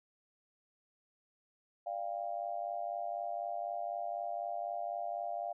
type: tone with amplitude modulation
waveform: sine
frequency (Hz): 693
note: F5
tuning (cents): -14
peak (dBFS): -31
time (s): 1.86-5.53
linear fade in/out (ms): 10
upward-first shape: sine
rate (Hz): 104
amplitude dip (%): 100
effects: none